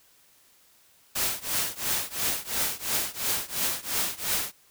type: noise with tremolo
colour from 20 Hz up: white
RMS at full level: -25 dBFS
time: 1.15-4.52 s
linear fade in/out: 10 ms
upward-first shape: triangle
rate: 2.9 Hz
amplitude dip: 95%
effects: white hiss -60 dBFS RMS until 4.7 s

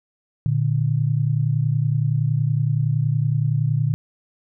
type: tone pair together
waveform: sine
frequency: 117.08 / 147.8 Hz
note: A#2 / D3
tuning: +8 / +11 cents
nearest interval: major third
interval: 403 cents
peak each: -20 dBFS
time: 0.46-3.94 s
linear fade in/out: 0 ms
effects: none

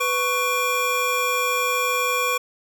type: tone cluster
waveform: square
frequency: 497.7 / 1113 / 2388 Hz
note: B4 / C#6 / D7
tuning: +13 / +7 / +28 cents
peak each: -27 / -24 / -25 dBFS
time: 0-2.38 s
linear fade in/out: 10 ms
effects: none

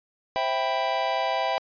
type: chord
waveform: square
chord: C major seventh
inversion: none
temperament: equal with one note detuned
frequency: 527.2 / 659.3 / 784 / 987.8 Hz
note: C5 / E5 / G5 / B5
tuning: +13 / 0 / 0 / 0 cents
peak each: -33 / -29 / -28 / -31 dBFS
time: 0.36-1.58 s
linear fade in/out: 0 ms
effects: resampled to 11025 Hz

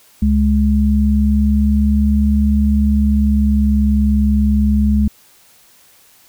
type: tone pair together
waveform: sine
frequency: 70.08 / 210 Hz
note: C#2 / G#3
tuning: +19 / +19 cents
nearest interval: octave + perfect fifth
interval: 1900 cents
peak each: -13 dBFS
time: 0.22-5.08 s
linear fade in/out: 5 ms
effects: white hiss -49 dBFS RMS until 6.28 s

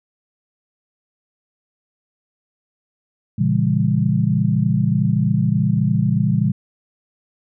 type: chord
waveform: sine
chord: A# diminished seventh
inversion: none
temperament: just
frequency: 116.54 / 139.85 / 167.82 / 201.4 Hz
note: A#2 / C#3 / E3 / G3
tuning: 0 / +16 / +31 / +47 cents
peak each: -20 dBFS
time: 3.38-6.52 s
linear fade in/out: 10 ms
effects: none

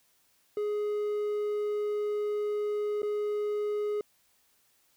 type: tone with dropouts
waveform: triangle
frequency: 417.5 Hz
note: G#4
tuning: 9 cents sharp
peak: -26 dBFS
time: 0.57-4.01 s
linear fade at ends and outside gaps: 2 ms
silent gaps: 3.02-3.03 s
effects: white hiss -68 dBFS RMS until 4.96 s

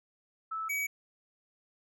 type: tone pair in turn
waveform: sine / square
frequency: 1310 / 2271 Hz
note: E6 / C#7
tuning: -11 / +41 cents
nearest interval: minor seventh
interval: 952 cents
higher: second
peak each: -33 / -31 dBFS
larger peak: second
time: 0.51-0.69 / 0.69-0.87 s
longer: neither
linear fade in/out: 10 ms
effects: none

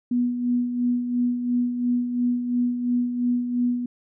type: tone with tremolo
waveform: sine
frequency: 244.2 Hz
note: B3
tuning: 19 cents flat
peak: -18 dBFS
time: 0.11-3.86 s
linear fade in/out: 5 ms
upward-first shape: sine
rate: 2.9 Hz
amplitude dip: 55%
effects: none

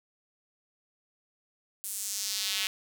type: tone with high-pass filter sweep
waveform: square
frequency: 100.8 Hz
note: G2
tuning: 49 cents sharp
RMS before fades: -33 dBFS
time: 1.84-2.67 s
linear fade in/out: 0 ms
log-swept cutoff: 10000 to 2800 Hz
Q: 1.7
effects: none

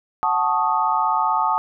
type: chord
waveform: sine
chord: D# half-diminished seventh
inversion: first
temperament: equal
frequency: 740 / 880 / 1108.7 / 1244.5 Hz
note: F#5 / A5 / C#6 / D#6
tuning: 0 / 0 / 0 / 0 cents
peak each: -25 / -20 / -25 / -22 dBFS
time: 0.23-1.58 s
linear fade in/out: 0 ms
effects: none

